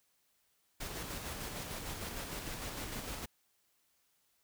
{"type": "noise with tremolo", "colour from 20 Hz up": "pink", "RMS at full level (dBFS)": -41, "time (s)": [0.8, 3.26], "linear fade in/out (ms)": 10, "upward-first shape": "square", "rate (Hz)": 6.6, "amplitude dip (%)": 30, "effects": ["white hiss -75 dBFS RMS until 4.43 s"]}